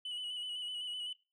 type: tone with vibrato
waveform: sine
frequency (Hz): 2960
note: F#7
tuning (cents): 0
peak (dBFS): -35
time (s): 0.05-1.13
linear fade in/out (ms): 5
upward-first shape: square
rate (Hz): 7.9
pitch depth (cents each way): 28
effects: noise-tail reverb RT60 0.3 s tail -21 dB re dry + tanh soft clip ceiling -37 dBFS